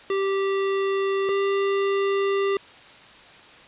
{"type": "tone pair in turn", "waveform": "square", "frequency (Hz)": [390.9, 395], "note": ["G4", "G4"], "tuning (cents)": [-5, 13], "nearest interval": "unison", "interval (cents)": 18, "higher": "second", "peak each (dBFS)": [-22, -21], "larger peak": "second", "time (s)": [[0.1, 1.29], [1.29, 2.57]], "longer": "second", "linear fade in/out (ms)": 2, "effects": ["white hiss -47 dBFS RMS until 3.67 s", "resampled to 8000 Hz"]}